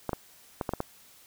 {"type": "clicks", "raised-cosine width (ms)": 1, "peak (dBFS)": -15, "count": 6, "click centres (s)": [0.093, 0.132, 0.612, 0.692, 0.736, 0.804], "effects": ["white hiss -56 dBFS RMS until 1.26 s"]}